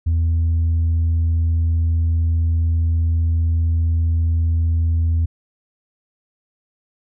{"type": "tone with tanh clipping", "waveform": "sine", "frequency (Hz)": 82.41, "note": "E2", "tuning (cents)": 0, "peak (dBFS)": -15, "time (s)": [0.06, 5.26], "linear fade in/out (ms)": 10, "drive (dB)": 1, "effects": []}